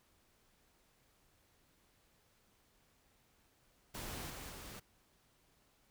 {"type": "noise with level steps", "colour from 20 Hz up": "pink", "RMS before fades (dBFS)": [-45, -48, -50], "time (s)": [3.94, 4.8], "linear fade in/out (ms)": 10, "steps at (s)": [4.3, 4.5], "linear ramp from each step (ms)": 2, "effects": ["pink hiss -72 dBFS RMS until 5.9 s"]}